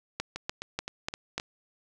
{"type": "two click trains", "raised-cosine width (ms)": 0.2, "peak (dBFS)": [-13, -18], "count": [5, 5], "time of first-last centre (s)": [[0.2, 1.38], [0.36, 1.399]], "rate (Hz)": [3.39, 3.85], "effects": []}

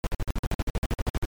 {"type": "noise bursts", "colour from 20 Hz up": "brown", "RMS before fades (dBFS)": -24, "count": 16, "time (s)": [0.04, 1.253], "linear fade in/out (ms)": 0, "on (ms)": 28, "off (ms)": 51, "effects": ["MP3 96 kbps"]}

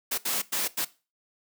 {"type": "noise bursts at uneven times", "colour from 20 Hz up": "white", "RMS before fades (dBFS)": -28, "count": 4, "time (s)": [[0.11, 0.18], [0.25, 0.42], [0.52, 0.68], [0.77, 0.85]], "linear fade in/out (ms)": 10, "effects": ["noise-tail reverb RT60 0.3 s tail -18 dB re dry", "high-pass 200 Hz 12 dB/octave"]}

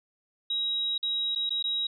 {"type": "tone with dropouts", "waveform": "sine", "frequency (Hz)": 3825, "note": "A#7", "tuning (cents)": 44, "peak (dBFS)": -26, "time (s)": [0.5, 1.87], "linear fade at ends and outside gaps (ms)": 5, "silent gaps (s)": [[0.98, 1.028], [1.351, 1.358], [1.494, 1.505], [1.627, 1.64]], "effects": []}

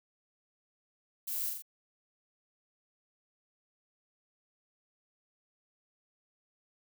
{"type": "noise with echo", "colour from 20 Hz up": "violet", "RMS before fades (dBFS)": -37, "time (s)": [1.27, 1.5], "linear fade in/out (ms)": 10, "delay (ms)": 41, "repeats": 3, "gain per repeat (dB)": -3, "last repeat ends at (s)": 1.623, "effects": []}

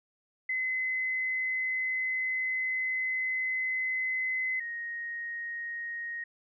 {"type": "tone pair in turn", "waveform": "sine", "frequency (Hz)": [2038, 1870.9], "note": ["C7", "A#6"], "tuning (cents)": [-46, 6], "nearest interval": "minor second", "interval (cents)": 148, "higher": "first", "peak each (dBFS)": [-28, -34], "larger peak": "first", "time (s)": [[0.49, 4.6], [4.6, 6.24]], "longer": "first", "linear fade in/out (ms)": 5, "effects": []}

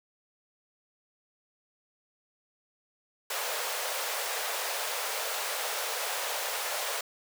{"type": "high-pass noise", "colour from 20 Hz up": "pink", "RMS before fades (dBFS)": -33, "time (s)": [3.3, 7.01], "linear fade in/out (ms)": 5, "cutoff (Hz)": 470, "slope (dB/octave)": 48, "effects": []}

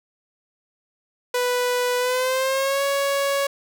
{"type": "tone with pitch glide", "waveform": "sawtooth", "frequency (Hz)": [493.9, 557.6], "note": ["B4", "C#5"], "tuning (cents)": [0, 10], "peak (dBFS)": -16, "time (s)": [1.34, 3.47], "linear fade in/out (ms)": 5, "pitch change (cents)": 210, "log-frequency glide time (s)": [1.98, 2.83], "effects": []}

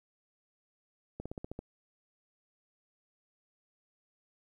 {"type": "slowing click train", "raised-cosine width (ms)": 2, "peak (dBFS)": -26, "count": 7, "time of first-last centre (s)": [1.2, 1.591], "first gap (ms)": 56, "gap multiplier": 1.06, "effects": ["11-bit"]}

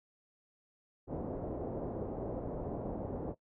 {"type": "low-pass noise", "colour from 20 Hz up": "white", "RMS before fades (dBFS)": -39, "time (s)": [1.07, 3.35], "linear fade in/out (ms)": 50, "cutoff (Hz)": 600, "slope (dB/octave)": 24, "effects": ["noise-tail reverb RT60 0.1 s tail -19 dB re dry"]}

